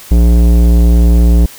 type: tone with tanh clipping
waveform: sine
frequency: 58.27 Hz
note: A#1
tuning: in tune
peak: -6 dBFS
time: 0.11-1.46 s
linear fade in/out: 5 ms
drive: 16 dB
effects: white hiss -34 dBFS RMS until 1.58 s